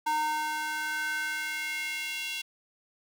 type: tone with high-pass filter sweep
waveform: square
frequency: 306.4 Hz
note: D#4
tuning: 27 cents flat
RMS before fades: -32 dBFS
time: 0.06-2.42 s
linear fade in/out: 10 ms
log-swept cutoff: 890 to 2900 Hz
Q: 3.5
effects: none